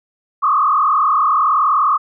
sine tone with frequency modulation, 1172 Hz, D6, 4 cents flat, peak -11 dBFS, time 0.42-1.98 s, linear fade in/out 20 ms, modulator 39.3 Hz, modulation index 2.4, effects none

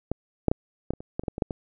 clicks, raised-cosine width 2 ms, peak -13 / -6 / -8 / -13 / -22 / -26 / -14 / -25 / -13 / -19 / -9 / -17 dBFS, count 12, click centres 0.116 / 0.483 / 0.515 / 0.906 / 0.936 / 1.005 / 1.195 / 1.236 / 1.282 / 1.381 / 1.422 / 1.508 s, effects none

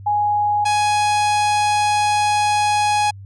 sine / 45% pulse tone pair in turn, 830.6 / 834.8 Hz, G#5 / G#5, 0 / +9 cents, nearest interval unison, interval 9 cents, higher second, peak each -15 dBFS, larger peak neither, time 0.06-0.65 / 0.65-3.11 s, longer second, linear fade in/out 10 ms, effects added 98 Hz sine -34 dBFS peak until 3.25 s + resampled to 24000 Hz

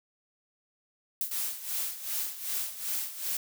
violet noise with exponential decay, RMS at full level -27 dBFS, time 1.21-1.43 s, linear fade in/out 2 ms, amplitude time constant 47 ms
blue noise with tremolo, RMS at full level -31 dBFS, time 1.31-3.37 s, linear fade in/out 2 ms, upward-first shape sine, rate 2.6 Hz, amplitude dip 75%
effects none

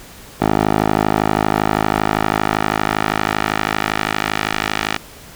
10% pulse tone with band-pass filter sweep, 52.6 Hz, G#1, 23 cents sharp, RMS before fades -18 dBFS, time 0.4-4.98 s, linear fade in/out 20 ms, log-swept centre 630 to 2400 Hz, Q 0.83, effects pink hiss -39 dBFS RMS until 5.35 s

